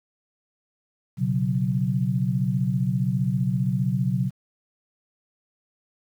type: chord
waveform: sine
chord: B suspended second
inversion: none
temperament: equal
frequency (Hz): 123.47 / 138.59 / 185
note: B2 / C#3 / F#3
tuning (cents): 0 / 0 / 0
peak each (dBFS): -25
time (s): 1.17-4.31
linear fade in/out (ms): 50
effects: 9-bit